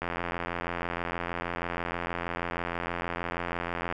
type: click train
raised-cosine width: 0.5 ms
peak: -16 dBFS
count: 338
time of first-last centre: 0.02-3.925 s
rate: 86.3 Hz
effects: none